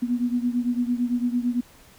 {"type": "beating tone pair", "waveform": "sine", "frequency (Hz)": [240.8, 249.7], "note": ["B3", "B3"], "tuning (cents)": [-44, 19], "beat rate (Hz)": 8.9, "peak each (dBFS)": [-23, -26], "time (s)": [0.02, 1.61], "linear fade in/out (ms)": 10, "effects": ["pink hiss -52 dBFS RMS until 1.98 s"]}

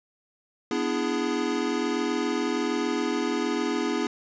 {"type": "chord", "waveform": "square", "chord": "E dominant seventh", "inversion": "second", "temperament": "equal with one note detuned", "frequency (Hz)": [246.9, 293.7, 335, 415.3], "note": ["B3", "D4", "E4", "G#4"], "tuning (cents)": [0, 0, 28, 0], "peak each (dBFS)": -31, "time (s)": [0.71, 4.07], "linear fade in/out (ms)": 2, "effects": ["resampled to 16000 Hz", "10-bit"]}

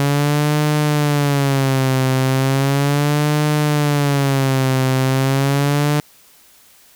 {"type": "tone with vibrato", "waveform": "sawtooth", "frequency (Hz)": 140.3, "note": "C#3", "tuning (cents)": 21, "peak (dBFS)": -10, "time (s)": [0, 6], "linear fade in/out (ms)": 0, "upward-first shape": "sine", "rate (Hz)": 0.36, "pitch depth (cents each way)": 120, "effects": ["white hiss -49 dBFS RMS until 6.95 s"]}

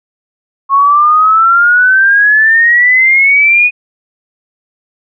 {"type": "exponential sweep", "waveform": "sine", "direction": "up", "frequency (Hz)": [1090, 2489], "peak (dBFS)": -4, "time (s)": [0.69, 3.71], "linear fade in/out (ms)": 50, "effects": []}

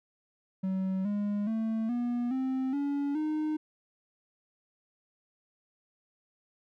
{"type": "tone with pitch steps", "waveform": "triangle", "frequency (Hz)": [189.4, 205.4, 222.6, 241.4, 261.7, 283.8, 307.7], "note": ["F#3", "G#3", "A3", "B3", "C4", "C#4", "D#4"], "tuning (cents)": [41, -19, 20, -39, 0, 41, -19], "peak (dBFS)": -26, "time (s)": [0.63, 3.57], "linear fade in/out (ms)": 10, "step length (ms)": 420, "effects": []}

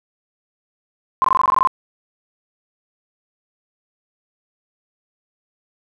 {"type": "tone bursts", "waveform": "sine", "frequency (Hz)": 1046.5, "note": "C6", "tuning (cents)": 0, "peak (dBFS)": -11, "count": 11, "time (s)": [1.22, 1.673], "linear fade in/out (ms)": 0, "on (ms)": 23, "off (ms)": 20, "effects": []}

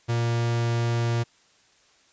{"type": "tone", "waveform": "45% pulse", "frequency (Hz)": 117.5, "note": "A#2", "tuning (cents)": 14, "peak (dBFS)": -22, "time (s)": [0.08, 1.24], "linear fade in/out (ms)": 20, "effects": ["white hiss -60 dBFS RMS until 2.12 s", "resampled to 16000 Hz"]}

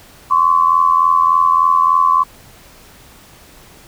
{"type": "tone pair together", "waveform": "sine", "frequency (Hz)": [1044, 1127.4], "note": ["C6", "C#6"], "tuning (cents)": [-4, 29], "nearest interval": "minor second", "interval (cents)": 133, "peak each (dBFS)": -12, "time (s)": [0.3, 2.24], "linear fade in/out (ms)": 20, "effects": ["pink hiss -43 dBFS RMS until 3.87 s"]}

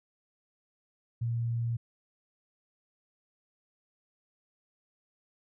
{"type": "tone", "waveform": "sine", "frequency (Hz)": 117, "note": "A#2", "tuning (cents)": 7, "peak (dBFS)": -28, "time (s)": [1.21, 1.77], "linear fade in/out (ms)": 10, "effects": []}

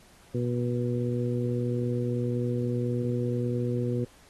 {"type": "harmonic tone", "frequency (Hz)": 121.7, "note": "B2", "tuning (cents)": -25, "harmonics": [1, 2, 3, 4], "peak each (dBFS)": [-28, -31, -33, -34], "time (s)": [0.34, 4.05], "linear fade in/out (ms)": 10, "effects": ["pink hiss -57 dBFS RMS until 4.29 s", "AAC 32 kbps"]}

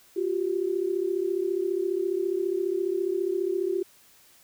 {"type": "tone pair together", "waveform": "sine", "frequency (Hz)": [353, 387.7], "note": ["F4", "G4"], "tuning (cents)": [19, -19], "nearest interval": "major second", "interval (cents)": 162, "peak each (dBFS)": -27, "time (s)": [0.16, 3.83], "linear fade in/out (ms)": 10, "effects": ["white hiss -57 dBFS RMS until 4.43 s"]}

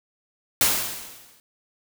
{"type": "noise with exponential decay", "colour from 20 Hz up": "white", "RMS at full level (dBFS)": -17, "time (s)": [0.61, 1.4], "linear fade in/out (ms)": 1, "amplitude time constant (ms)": 170, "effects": []}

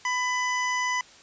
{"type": "tone pair together", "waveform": "square", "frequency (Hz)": [997, 1998.2], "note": ["B5", "B6"], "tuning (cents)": [16, 20], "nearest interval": "octave", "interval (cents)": 1204, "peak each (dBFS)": -28, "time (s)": [0.05, 1.01], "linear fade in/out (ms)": 2, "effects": ["white hiss -51 dBFS RMS until 1.22 s", "resampled to 16000 Hz"]}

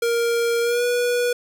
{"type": "tone with pitch glide", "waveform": "square", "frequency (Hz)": [467.9, 486.1], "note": ["A#4", "B4"], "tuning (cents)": [6, -28], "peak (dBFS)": -19, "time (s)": [0.02, 1.33], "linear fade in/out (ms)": 5, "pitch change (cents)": 66, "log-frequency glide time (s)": [0.61, 0.84], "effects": []}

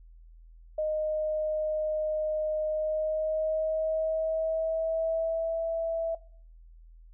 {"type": "tone with pitch glide", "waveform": "sine", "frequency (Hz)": [618, 658.5], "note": ["D#5", "E5"], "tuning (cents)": [-12, -2], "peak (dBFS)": -26, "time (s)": [0.78, 6.15], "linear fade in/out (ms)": 5, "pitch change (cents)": 110, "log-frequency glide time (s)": [2.68, 5.65], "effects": ["noise-tail reverb RT60 0.5 s tail -21 dB re dry", "added 41 Hz sine -49 dBFS peak until 7.13 s"]}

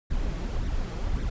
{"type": "noise with flanger", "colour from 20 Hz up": "brown", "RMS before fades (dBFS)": -28, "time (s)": [0.1, 1.3], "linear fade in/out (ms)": 10, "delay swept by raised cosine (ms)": [0.51, 6.21], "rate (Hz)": 1.8, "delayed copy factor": 0.6, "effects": ["resampled to 16000 Hz"]}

